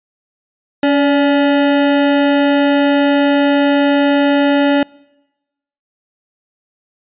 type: tone pair together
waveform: square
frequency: 281.9 / 577 Hz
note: C#4 / D5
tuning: +29 / -31 cents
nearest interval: octave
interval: 1240 cents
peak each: -12 / -16 dBFS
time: 0.83-4.83 s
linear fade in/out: 2 ms
effects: noise-tail reverb RT60 1.0 s tail -26 dB re dry + resampled to 8000 Hz